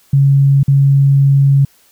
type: tone with dropouts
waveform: sine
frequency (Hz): 138.59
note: C#3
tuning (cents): 0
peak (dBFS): -6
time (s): 0.13-1.65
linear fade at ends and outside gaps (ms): 5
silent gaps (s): 0.632-0.68
effects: white hiss -51 dBFS RMS until 1.91 s